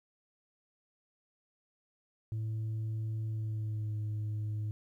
sine tone with pitch glide, 110 to 106.44 Hz, A2 to G#2, 0 to +43 cents, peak -30 dBFS, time 2.32-4.71 s, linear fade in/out 0 ms, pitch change -57 cents, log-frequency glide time 3.27-3.97 s, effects tanh soft clip ceiling -32 dBFS + 12-bit

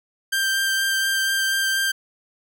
sawtooth tone with vibrato, 1576 Hz, G6, 9 cents sharp, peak -16 dBFS, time 0.32-1.92 s, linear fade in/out 10 ms, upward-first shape sine, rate 4.2 Hz, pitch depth 10 cents each way, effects none

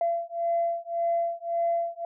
sine beating tone pair, 679 / 680.8 Hz, F5 / F5, -49 / -44 cents, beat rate 1.8 Hz, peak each -27 dBFS, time 0.01-2.05 s, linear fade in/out 2 ms, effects tanh soft clip ceiling -17 dBFS

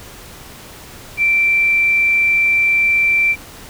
sine tone, 2345 Hz, D7, 3 cents flat, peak -11 dBFS, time 1.17-3.36 s, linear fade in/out 50 ms, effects pink hiss -37 dBFS RMS until 3.69 s

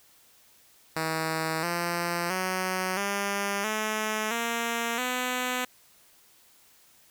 5% pulse tone with pitch steps, 160 / 172.48 / 185.93 / 200.4 / 216.1 / 232.9 / 251.1 Hz, D#3 / F3 / F#3 / G3 / A3 / A#3 / B3, +49 / -21 / +9 / +38 / -31 / -1 / +29 cents, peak -16 dBFS, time 0.96-5.65 s, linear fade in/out 5 ms, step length 670 ms, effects white hiss -59 dBFS RMS until 7.1 s

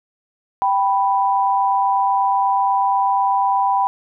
sine tone pair together, 784 / 987.8 Hz, G5 / B5, 0 / 0 cents, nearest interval major third, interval 400 cents, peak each -17 dBFS, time 0.62-3.87 s, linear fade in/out 0 ms, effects none

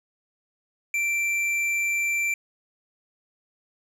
sine tone with tanh clipping, 2349 Hz, D7, in tune, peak -24 dBFS, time 0.94-2.34 s, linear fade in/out 2 ms, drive 10 dB, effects none

